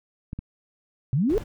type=clicks; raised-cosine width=5 ms; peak=-20 dBFS; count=2; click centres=0.331 / 0.39 s
type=exponential sweep; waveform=sine; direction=up; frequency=118.9 to 467.4 Hz; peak=-19 dBFS; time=1.13-1.38 s; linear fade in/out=0 ms
type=noise; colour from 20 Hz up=brown; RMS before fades=-33 dBFS; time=1.29-1.44 s; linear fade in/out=10 ms
effects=none